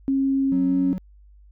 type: tone with pitch glide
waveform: sine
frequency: 270.8 to 274.6 Hz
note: C#4 to C#4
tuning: -40 to -16 cents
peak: -18 dBFS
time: 0.08-0.93 s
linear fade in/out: 0 ms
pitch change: +24 cents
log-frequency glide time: 0.66-0.76 s
type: tone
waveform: triangle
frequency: 185.6 Hz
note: F#3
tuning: 6 cents sharp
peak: -24 dBFS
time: 0.52-0.98 s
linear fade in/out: 0 ms
effects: added 50 Hz sine -47 dBFS peak until 1.51 s